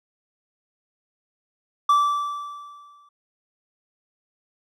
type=tone with exponential decay; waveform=triangle; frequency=1163 Hz; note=D6; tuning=17 cents flat; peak=-11 dBFS; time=1.89-3.09 s; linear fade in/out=5 ms; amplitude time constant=260 ms; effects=none